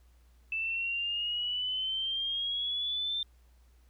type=exponential sweep; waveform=sine; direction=up; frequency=2637 to 3588 Hz; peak=-30 dBFS; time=0.52-3.23 s; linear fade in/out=2 ms; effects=added 60 Hz sine -58 dBFS peak until 3.89 s + pink hiss -71 dBFS RMS until 3.89 s